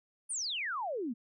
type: exponential sweep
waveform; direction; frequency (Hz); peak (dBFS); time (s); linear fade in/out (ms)
sine; down; 9956 to 214; -33; 0.29-1.14; 20
effects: none